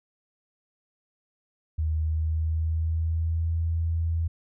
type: tone with pitch glide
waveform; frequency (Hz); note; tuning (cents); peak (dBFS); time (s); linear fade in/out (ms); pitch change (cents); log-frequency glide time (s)
sine; 78.5 to 82.5; D#2 to E2; +16 to +2; -23; 1.78-4.28; 10; +86; 1.97-3.53
effects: none